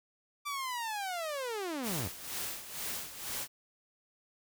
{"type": "linear sweep", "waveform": "sawtooth", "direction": "down", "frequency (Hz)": [1178, 73], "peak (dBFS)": -31, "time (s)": [0.45, 2.09], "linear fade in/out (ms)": 20}
{"type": "noise with tremolo", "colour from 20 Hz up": "white", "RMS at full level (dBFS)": -37, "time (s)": [1.82, 3.48], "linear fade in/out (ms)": 50, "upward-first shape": "sine", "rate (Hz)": 2.1, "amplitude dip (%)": 70}
{"effects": []}